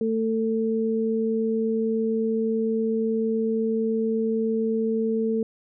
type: tone pair together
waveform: sine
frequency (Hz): 222.8 / 446.4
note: A3 / A4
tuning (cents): +22 / +25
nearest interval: octave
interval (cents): 1203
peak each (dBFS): -24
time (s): 0.01-5.43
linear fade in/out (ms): 2
effects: none